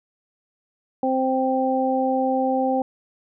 harmonic tone, 261.6 Hz, C4, in tune, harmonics 1 / 2 / 3, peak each -23 / -23 / -23 dBFS, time 1.03-2.82 s, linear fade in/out 2 ms, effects none

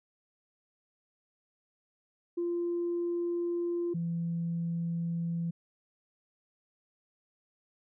sine tone pair in turn, 345.7 / 168.51 Hz, F4 / E3, -18 / +38 cents, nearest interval octave, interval 1244 cents, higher first, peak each -28 / -29 dBFS, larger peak first, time 2.37-3.94 / 3.94-5.51 s, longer neither, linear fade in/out 10 ms, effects tanh soft clip ceiling -25 dBFS

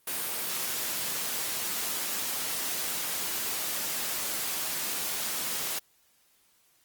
white high-pass noise, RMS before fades -32 dBFS, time 0.07-5.79 s, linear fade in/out 5 ms, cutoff 140 Hz, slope 12 dB/octave, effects white hiss -66 dBFS RMS until 6.84 s + Opus 32 kbps

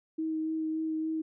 sine tone with vibrato, 316.9 Hz, D#4, 32 cents sharp, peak -29 dBFS, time 0.18-1.22 s, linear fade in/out 10 ms, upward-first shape sine, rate 3.5 Hz, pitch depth 12 cents each way, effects none

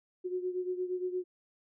sine beating tone pair, 362.8 / 371.4 Hz, F#4 / F#4, -34 / +7 cents, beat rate 8.6 Hz, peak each -33 / -38 dBFS, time 0.24-1.24 s, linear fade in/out 20 ms, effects none

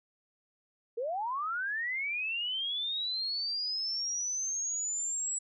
sine linear sweep, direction up, 439.5 to 7830 Hz, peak -31 dBFS, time 0.97-5.39 s, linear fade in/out 10 ms, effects none

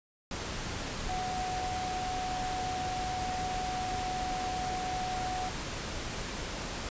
sine tone in noise, 740 Hz, F#5, in tune, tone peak -33 dBFS, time 1.09-5.49 s, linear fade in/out 2 ms, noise pink, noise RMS -37 dBFS, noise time 0.31-6.89 s, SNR +1 dB, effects resampled to 16000 Hz

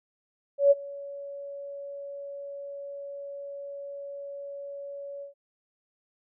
sine tone with ADSR envelope, 563 Hz, C#5, 27 cents sharp, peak -13 dBFS, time 0.58-5.34 s, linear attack 130 ms, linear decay 28 ms, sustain -23 dB, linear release 120 ms, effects none

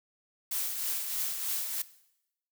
blue noise with tremolo, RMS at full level -31 dBFS, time 0.51-1.82 s, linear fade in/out 5 ms, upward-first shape triangle, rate 3.2 Hz, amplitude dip 50%, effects noise-tail reverb RT60 0.8 s tail -17 dB re dry

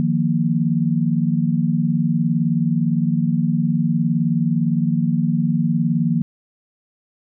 sine chord, Eb suspended second, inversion none, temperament just, 155.56 / 175.01 / 233.3 Hz, Eb3 / F3 / Bb3, 0 / +4 / +2 cents, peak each -20 dBFS, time 0-6.22 s, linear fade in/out 0 ms, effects none

